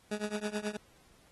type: tone with tremolo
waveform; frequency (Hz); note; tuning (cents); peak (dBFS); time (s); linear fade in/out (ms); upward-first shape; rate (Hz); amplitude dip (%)
20% pulse; 210; G#3; +19; -25; 0.11-0.77; 5; triangle; 9.3; 95
effects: pink hiss -64 dBFS RMS until 1.31 s + AAC 32 kbps